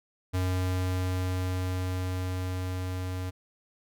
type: tone with level ramp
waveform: square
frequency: 92 Hz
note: F#2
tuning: 9 cents flat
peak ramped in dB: -26 to -32 dBFS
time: 0.33-3.31 s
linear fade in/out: 20 ms
effects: none